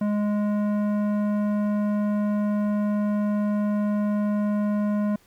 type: tone with tanh clipping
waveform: sine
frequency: 207.7 Hz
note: G#3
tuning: in tune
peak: -23 dBFS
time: 0.01-5.16 s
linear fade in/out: 5 ms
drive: 13 dB
effects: pink hiss -59 dBFS RMS until 5.26 s